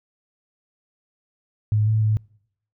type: tone with pitch steps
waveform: sine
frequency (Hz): 106.5 / 109.2 / 107.9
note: G#2 / A2 / A2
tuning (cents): +44 / -13 / -33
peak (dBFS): -16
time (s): 1.72-2.17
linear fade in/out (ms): 0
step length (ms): 150
effects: noise-tail reverb RT60 0.7 s tail -26 dB re dry